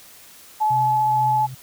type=tone with vibrato; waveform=sine; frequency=858 Hz; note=A5; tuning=44 cents flat; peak=-16 dBFS; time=0.6-1.47 s; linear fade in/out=20 ms; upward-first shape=triangle; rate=15 Hz; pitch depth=10 cents each way
type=tone with tremolo; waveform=sine; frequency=130 Hz; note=C3; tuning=11 cents flat; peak=-25 dBFS; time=0.7-1.55 s; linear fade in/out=10 ms; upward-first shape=triangle; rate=2.2 Hz; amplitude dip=60%
effects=white hiss -46 dBFS RMS until 1.62 s